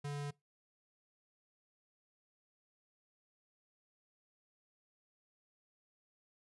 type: tone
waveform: square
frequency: 144.1 Hz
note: D3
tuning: 33 cents flat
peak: -39 dBFS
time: 0.04-0.31 s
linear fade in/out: 10 ms
effects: noise-tail reverb RT60 0.2 s tail -23 dB re dry + resampled to 24000 Hz